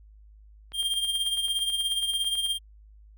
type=click train; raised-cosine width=0.3 ms; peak=-32 dBFS; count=17; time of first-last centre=0.72-2.463 s; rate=9.18 Hz
type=tone with tremolo; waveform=square; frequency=3198 Hz; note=G7; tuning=34 cents sharp; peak=-23 dBFS; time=0.73-2.59 s; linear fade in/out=50 ms; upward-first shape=triangle; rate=17 Hz; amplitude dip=65%
effects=added 52 Hz sine -49 dBFS peak until 3.17 s